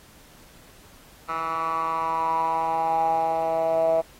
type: tone with band-pass filter sweep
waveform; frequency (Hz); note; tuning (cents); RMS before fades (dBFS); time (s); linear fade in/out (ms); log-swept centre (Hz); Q
10% pulse; 163; E3; -19; -24; 1.28-4.02; 20; 1300 to 630; 7.7
effects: pink hiss -52 dBFS RMS until 4.19 s + AAC 48 kbps